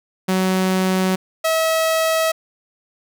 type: tone pair in turn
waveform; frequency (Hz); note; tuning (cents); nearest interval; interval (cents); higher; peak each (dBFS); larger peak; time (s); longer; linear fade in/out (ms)
sawtooth; 187.2 / 644.8; F#3 / E5; +20 / -38; octave + major sixth; 2142; second; -12; neither; 0.28-1.16 / 1.44-2.32; neither; 10
effects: none